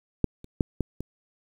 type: clicks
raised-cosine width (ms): 3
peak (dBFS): -8 / -30 / -8 / -12 / -20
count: 5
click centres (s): 0.243 / 0.444 / 0.608 / 0.807 / 1.006
effects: 8-bit